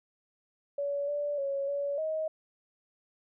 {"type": "tone with pitch steps", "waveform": "sine", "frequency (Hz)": [568, 582, 554, 567, 630], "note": ["C#5", "D5", "C#5", "C#5", "D#5"], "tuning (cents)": [42, -16, -1, 39, 21], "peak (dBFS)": -29, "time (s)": [0.78, 2.28], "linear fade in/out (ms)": 5, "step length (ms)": 300, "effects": []}